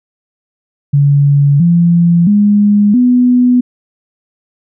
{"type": "tone with pitch steps", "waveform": "sine", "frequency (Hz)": [142.3, 171.19, 205.9, 247.8], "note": ["C#3", "F3", "G#3", "B3"], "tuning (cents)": [46, -34, -15, 6], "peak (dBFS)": -5, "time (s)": [0.93, 3.61], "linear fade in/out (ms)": 10, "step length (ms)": 670, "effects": []}